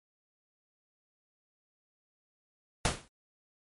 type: noise with exponential decay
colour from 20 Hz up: pink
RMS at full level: -24 dBFS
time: 2.85-3.08 s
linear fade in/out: 1 ms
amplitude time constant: 48 ms
effects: MP3 48 kbps